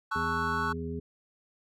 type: chord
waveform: triangle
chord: F# minor seventh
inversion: first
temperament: equal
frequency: 880 / 1108.7 / 1318.5 / 1480 Hz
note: A5 / C#6 / E6 / F#6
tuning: 0 / 0 / 0 / 0 cents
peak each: -35 / -31 / -33 / -31 dBFS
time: 0.11-0.73 s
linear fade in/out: 10 ms
type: harmonic tone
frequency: 82.41 Hz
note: E2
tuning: in tune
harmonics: 1 / 2 / 3 / 5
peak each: -38 / -38 / -38 / -38 dBFS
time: 0.15-1 s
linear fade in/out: 10 ms
effects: none